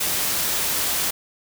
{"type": "noise", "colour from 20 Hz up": "white", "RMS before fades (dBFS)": -23, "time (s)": [0, 1.11], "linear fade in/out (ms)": 10, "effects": []}